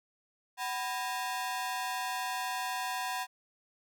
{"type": "ring-modulated tone", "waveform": "sawtooth", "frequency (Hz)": 872, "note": "A5", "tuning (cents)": -16, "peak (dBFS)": -26, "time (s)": [0.57, 3.27], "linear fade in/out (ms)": 50, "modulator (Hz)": 120, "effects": []}